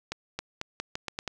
accelerating click train, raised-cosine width 0.2 ms, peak -15 dBFS, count 8, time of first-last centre 0.12-1.277 s, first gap 270 ms, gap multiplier 0.83, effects none

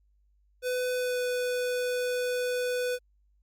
square tone with pitch glide, 501 to 496.4 Hz, B4 to B4, +25 to +9 cents, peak -28 dBFS, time 0.62-2.99 s, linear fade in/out 50 ms, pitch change -16 cents, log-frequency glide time 0.93-1.2 s, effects added 50 Hz sine -63 dBFS peak until 3.42 s + Opus 48 kbps

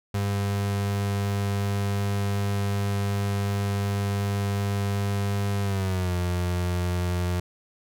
35% pulse tone with pitch glide, 100.3 to 88.84 Hz, G2 to F2, +40 to +30 cents, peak -22 dBFS, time 0.14-7.4 s, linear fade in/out 5 ms, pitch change -210 cents, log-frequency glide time 5.62-6.15 s, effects none

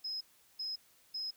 sine tone bursts, 5110 Hz, D#8, 45 cents sharp, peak -36 dBFS, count 3, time 0.04-1.31 s, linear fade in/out 10 ms, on 170 ms, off 380 ms, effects white hiss -66 dBFS RMS until 1.36 s

